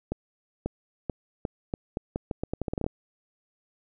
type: accelerating click train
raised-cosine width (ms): 2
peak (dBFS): -15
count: 17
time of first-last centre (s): 0.12-2.865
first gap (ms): 540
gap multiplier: 0.81
effects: none